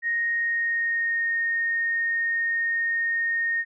sine tone with pitch glide, 1864.7 to 1847.5 Hz, A#6 to A#6, 0 to -16 cents, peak -22 dBFS, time 0.02-3.65 s, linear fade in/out 50 ms, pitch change -16 cents, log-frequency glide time 0.32-1.33 s, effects none

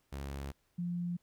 sawtooth / sine tone pair in turn, 69.3 / 174.63 Hz, C#2 / F3, 0 / 0 cents, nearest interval octave + major third, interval 1600 cents, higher second, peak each -35 / -33 dBFS, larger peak second, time 0.12-0.52 / 0.78-1.17 s, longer first, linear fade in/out 10 ms, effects pink hiss -75 dBFS RMS until 1.22 s

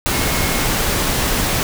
sine tone in noise, 2166 Hz, C#7, 41 cents flat, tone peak -28 dBFS, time 0.12-0.66 s, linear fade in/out 0 ms, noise pink, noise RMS -18 dBFS, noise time 0.06-1.63 s, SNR -13 dB, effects none

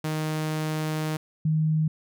sawtooth / sine tone pair in turn, 155.56 / 156.46 Hz, D#3 / D#3, 0 / +10 cents, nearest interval unison, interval 10 cents, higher second, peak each -22 / -20 dBFS, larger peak second, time 0.04-1.17 / 1.45-1.88 s, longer first, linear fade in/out 5 ms, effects none

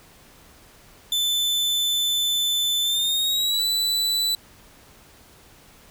40% pulse tone with pitch glide, 3520 to 3974 Hz, A7 to B7, 0 to +10 cents, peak -19 dBFS, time 1.12-4.35 s, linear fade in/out 2 ms, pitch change +210 cents, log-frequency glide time 2.82-3.65 s, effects pink hiss -51 dBFS RMS until 5.9 s

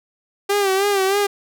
sawtooth tone with vibrato, 394.3 Hz, G4, 10 cents sharp, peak -12 dBFS, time 0.49-1.27 s, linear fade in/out 10 ms, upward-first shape sine, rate 3.2 Hz, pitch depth 68 cents each way, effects none

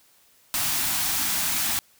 white band-stop noise, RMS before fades -25 dBFS, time 0.54-1.79 s, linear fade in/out 0 ms, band 330 to 660 Hz, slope 48 dB/octave, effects white hiss -59 dBFS RMS until 1.99 s

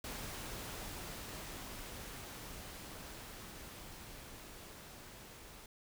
pink noise with level ramp, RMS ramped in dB -44 to -54 dBFS, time 0.04-5.66 s, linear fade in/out 2 ms, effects none

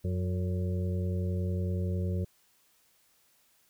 harmonic tone with a mistuned harmonic, 90.8 Hz, F#2, 32 cents flat, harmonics 1 / 2 / 4 / 5 / 6, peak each -29 / -35 / -41 / -43 / -45 dBFS, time 0.04-2.25 s, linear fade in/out 10 ms, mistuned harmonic 6, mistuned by +49 cents, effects white hiss -67 dBFS RMS until 3.69 s

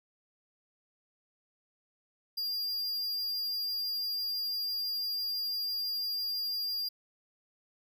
square tone, 4802 Hz, D8, 38 cents sharp, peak -32 dBFS, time 2.37-6.89 s, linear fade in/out 10 ms, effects none

